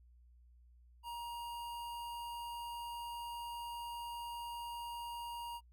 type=tone with notch filter; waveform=square; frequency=945 Hz; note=A#5; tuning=23 cents sharp; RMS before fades=-44 dBFS; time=1.03-5.61 s; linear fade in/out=50 ms; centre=6100 Hz; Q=1.6; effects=noise-tail reverb RT60 0.1 s tail -26 dB re dry + added 60 Hz sine -60 dBFS peak until 5.72 s